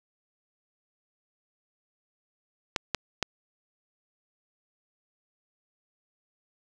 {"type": "clicks", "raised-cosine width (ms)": 0.2, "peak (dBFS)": -8, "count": 3, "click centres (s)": [2.762, 2.947, 3.227], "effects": []}